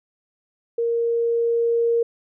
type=tone with level ramp; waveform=sine; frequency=466.2 Hz; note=A#4; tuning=in tune; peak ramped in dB=-19 to -16 dBFS; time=0.78-2.03 s; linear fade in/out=5 ms; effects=none